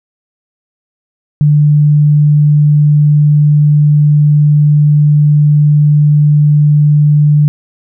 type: tone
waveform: sine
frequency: 148.4 Hz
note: D3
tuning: 18 cents sharp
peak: -4 dBFS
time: 1.41-7.48 s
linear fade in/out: 0 ms
effects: none